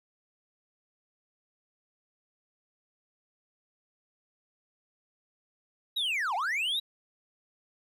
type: linear two-way sweep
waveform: triangle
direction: down then up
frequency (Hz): 3922 to 686 to 3922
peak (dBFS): -26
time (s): 5.96-6.8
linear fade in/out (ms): 10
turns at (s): 6.35
effects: none